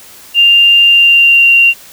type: tone with pitch glide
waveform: sine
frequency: 2794 to 2765 Hz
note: F7 to F7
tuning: 0 to -18 cents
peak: -3 dBFS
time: 0.34-1.74 s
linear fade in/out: 50 ms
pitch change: -18 cents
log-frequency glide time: 0.84-1.5 s
effects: white hiss -36 dBFS RMS until 1.92 s

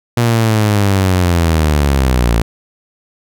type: linear sweep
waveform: sawtooth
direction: down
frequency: 120 to 54.9 Hz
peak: -6 dBFS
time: 0.17-2.42 s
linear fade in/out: 5 ms
effects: none

